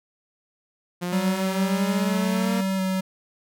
sawtooth exponential sweep, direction up, 175.8 to 233.1 Hz, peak -22 dBFS, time 1.01-2.62 s, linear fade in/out 20 ms
square tone with vibrato, 190 Hz, F#3, 46 cents sharp, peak -23 dBFS, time 1.12-3.01 s, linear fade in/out 10 ms, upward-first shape square, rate 1.5 Hz, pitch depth 12 cents each way
effects none

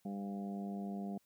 harmonic tone with a mistuned harmonic, 99.8 Hz, G2, 32 cents sharp, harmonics 2 / 3 / 4 / 5 / 6 / 7 / 8, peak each -39 / -51 / -51 / -56 / -59 / -49 / -60 dBFS, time 0.05-1.18 s, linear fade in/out 5 ms, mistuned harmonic 8, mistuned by +21 cents, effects white hiss -75 dBFS RMS until 1.25 s

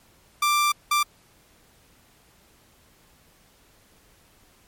sawtooth tone bursts at uneven times, 1180 Hz, D6, 8 cents sharp, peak -15 dBFS, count 2, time 0.42-0.72 / 0.91-1.03 s, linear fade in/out 5 ms, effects pink hiss -58 dBFS RMS until 4.67 s + MP3 64 kbps

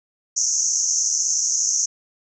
pink band-pass noise, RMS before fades -21 dBFS, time 0.36-1.86 s, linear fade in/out 10 ms, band 5800 to 6700 Hz, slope 96 dB/octave, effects none

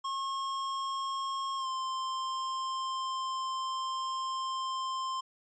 square tone with pitch glide, 1080 to 1049.9 Hz, C#6 to C6, -45 to +6 cents, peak -33 dBFS, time 0.04-5.21 s, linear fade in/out 10 ms, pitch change -49 cents, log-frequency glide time 1.57-1.67 s, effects resampled to 16000 Hz

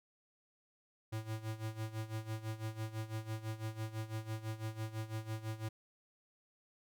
square tone with tremolo, 110 Hz, A2, in tune, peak -37 dBFS, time 1.12-5.69 s, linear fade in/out 10 ms, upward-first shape sine, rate 6 Hz, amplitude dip 80%, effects none

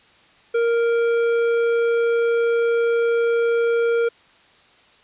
triangle tone with tanh clipping, 466.2 Hz, A#4, in tune, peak -18 dBFS, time 0.54-4.09 s, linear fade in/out 10 ms, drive 15 dB, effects white hiss -53 dBFS RMS until 5.03 s + resampled to 8000 Hz

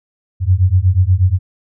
sine beating tone pair, 88.4 / 96.7 Hz, F2 / G2, +22 / -23 cents, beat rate 8.3 Hz, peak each -12 dBFS, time 0.4-1.39 s, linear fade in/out 50 ms, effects none

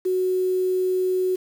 sine tone with quantisation, 370 Hz, F#4, in tune, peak -19 dBFS, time 0.05-1.36 s, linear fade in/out 10 ms, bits 7, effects none

